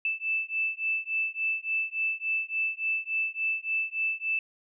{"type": "beating tone pair", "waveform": "sine", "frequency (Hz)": [2637, 2640.5], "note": ["E7", "E7"], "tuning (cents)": [0, 2], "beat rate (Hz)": 3.5, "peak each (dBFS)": [-30, -30], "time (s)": [0.05, 4.39], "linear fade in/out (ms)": 2, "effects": []}